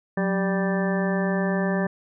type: harmonic tone with a mistuned harmonic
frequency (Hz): 196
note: G3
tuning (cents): 0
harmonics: 1 / 2 / 3 / 4 / 5 / 6 / 8 / 9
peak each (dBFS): -23 / -29 / -29 / -35 / -37 / -38 / -38 / -32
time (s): 0.17-1.87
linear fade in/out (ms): 5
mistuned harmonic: 1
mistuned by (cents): -110
effects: none